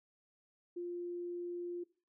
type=tone; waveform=sine; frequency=350 Hz; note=F4; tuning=4 cents sharp; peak=-38 dBFS; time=0.76-1.84 s; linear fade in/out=10 ms; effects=noise-tail reverb RT60 0.4 s tail -21 dB re dry